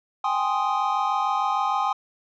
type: chord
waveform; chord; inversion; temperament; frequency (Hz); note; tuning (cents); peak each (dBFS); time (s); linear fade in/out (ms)
triangle; Ab major seventh; third; equal; 784 / 830.6 / 1046.5 / 1244.5; G5 / Ab5 / C6 / Eb6; 0 / 0 / 0 / 0; -25; 0.24-1.93; 5
effects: resampled to 16000 Hz